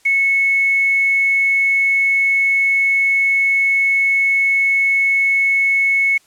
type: tone with quantisation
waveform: sine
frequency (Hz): 2200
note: C#7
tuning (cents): -14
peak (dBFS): -12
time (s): 0.05-6.18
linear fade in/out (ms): 10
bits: 6
effects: white hiss -54 dBFS RMS until 6.26 s + low-pass 10000 Hz 12 dB/octave